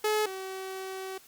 sawtooth tone pair in turn, 426.9 / 380.5 Hz, G#4 / F#4, +48 / +48 cents, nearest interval major second, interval 200 cents, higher first, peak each -21 / -32 dBFS, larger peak first, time 0.04-0.26 / 0.26-1.18 s, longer second, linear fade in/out 5 ms, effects white hiss -56 dBFS RMS until 1.27 s + Opus 48 kbps

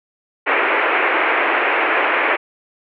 white band-pass noise, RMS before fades -17 dBFS, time 0.46-2.37 s, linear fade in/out 20 ms, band 310 to 2500 Hz, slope 48 dB/octave, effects none

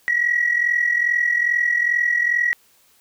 sine tone pair together, 1911 / 1953.4 Hz, A#6 / B6, +43 / -20 cents, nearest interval unison, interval 37 cents, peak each -17 / -21 dBFS, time 0.08-2.53 s, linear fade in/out 0 ms, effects tanh soft clip ceiling -9 dBFS + white hiss -57 dBFS RMS until 3 s

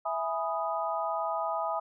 sine chord, E major seventh, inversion none, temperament equal, 659.3 / 830.6 / 987.8 / 1244.5 Hz, E5 / G#5 / B5 / D#6, 0 / 0 / 0 / 0 cents, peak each -33 / -34 / -36 / -34 dBFS, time 0.05-1.8 s, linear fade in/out 10 ms, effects none

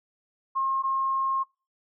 sine tone pair in turn, 1072 / 1072 Hz, C6 / C6, +42 / +42 cents, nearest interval unison, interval 0 cents, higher neither, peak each -23 dBFS, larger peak neither, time 0.55-0.83 / 0.83-1.44 s, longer second, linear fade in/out 20 ms, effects noise-tail reverb RT60 0.3 s tail -23 dB re dry

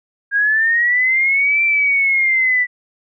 sine linear two-way sweep, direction up then down, 1615 to 2353 to 1963 Hz, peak -12 dBFS, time 0.31-2.67 s, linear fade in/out 50 ms, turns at 1.63 s, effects none

